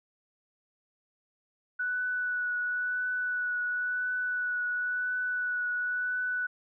sine tone with vibrato, 1480 Hz, F#6, in tune, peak -28 dBFS, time 1.79-6.47 s, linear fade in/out 10 ms, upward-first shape triangle, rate 0.96 Hz, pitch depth 17 cents each way, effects none

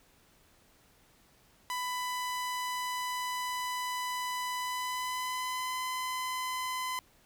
sawtooth tone with pitch glide, 997 to 1017.9 Hz, B5 to C6, +16 to -48 cents, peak -29 dBFS, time 1.7-6.99 s, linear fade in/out 0 ms, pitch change +36 cents, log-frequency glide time 4.57-5.83 s, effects pink hiss -64 dBFS RMS until 7.25 s

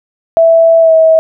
sine tone with pitch glide, 659.3 to 643.9 Hz, E5 to E5, 0 to -41 cents, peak -3 dBFS, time 0.37-1.19 s, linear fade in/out 0 ms, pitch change -41 cents, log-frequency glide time 0.8-0.93 s, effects none

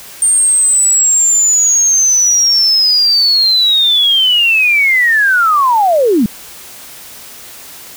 sine linear sweep, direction down, 8790 to 190.7 Hz, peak -7 dBFS, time 0.22-6.26 s, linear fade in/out 2 ms, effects white hiss -33 dBFS RMS until 7.96 s

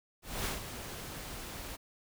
pink noise with ADSR envelope, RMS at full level -34 dBFS, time 0.22-1.77 s, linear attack 240 ms, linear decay 140 ms, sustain -9 dB, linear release 20 ms, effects none

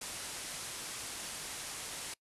white low-pass noise, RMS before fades -43 dBFS, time 0.01-2.14 s, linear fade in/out 5 ms, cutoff 11000 Hz, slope 48 dB/octave, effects noise-tail reverb RT60 0.1 s tail -24 dB re dry + resampled to 32000 Hz

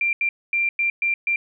sine tone bursts at uneven times, 2371 Hz, D7, 16 cents sharp, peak -18 dBFS, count 6, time 0.01-0.13 / 0.21-0.29 / 0.53-0.69 / 0.79-0.9 / 1.02-1.14 / 1.27-1.36 s, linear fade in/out 2 ms, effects none

